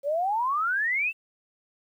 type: exponential sweep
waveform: sine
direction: up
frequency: 545 to 2727 Hz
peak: -23 dBFS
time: 0.03-1.13 s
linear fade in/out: 50 ms
effects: 10-bit